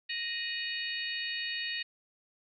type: harmonic tone with a mistuned harmonic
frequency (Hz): 622.3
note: D#5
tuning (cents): 0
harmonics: 3 / 4 / 5 / 6 / 7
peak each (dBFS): -38 / -39 / -40 / -41 / -41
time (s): 0.09-1.83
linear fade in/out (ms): 10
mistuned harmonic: 5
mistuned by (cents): -120
effects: none